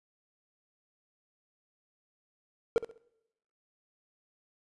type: tone with echo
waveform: triangle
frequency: 459.6 Hz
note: A#4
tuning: 25 cents flat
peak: -19 dBFS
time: 2.76-2.78 s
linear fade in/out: 0 ms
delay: 66 ms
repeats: 3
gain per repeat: -12 dB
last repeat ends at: 2.978 s
effects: noise-tail reverb RT60 0.9 s tail -25 dB re dry + resampled to 24000 Hz